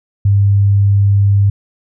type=tone; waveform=sine; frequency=100 Hz; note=G2; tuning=35 cents sharp; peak=-7 dBFS; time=0.25-1.5 s; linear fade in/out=5 ms; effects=none